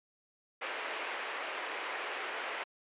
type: band-pass noise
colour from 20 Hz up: white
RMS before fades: -39 dBFS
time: 0.61-2.64 s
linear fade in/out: 10 ms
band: 380 to 2600 Hz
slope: 24 dB/octave
effects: resampled to 8000 Hz